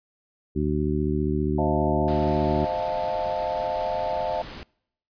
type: harmonic tone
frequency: 75 Hz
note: D2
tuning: 37 cents sharp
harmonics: 1 / 2 / 3 / 4 / 5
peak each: -28 / -28 / -28 / -28 / -28 dBFS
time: 0.55-2.66 s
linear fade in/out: 20 ms
type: chord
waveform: sine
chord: F dominant seventh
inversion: second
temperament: equal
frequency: 523.3 / 622.3 / 698.5 / 880 Hz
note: C5 / Eb5 / F5 / A5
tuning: 0 / 0 / 0 / 0 cents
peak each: -32 / -28 / -29 / -30 dBFS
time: 1.58-4.42 s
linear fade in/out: 5 ms
type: noise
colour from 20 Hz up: pink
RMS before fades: -39 dBFS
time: 2.08-4.63 s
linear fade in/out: 0 ms
effects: noise-tail reverb RT60 0.7 s tail -25 dB re dry + resampled to 11025 Hz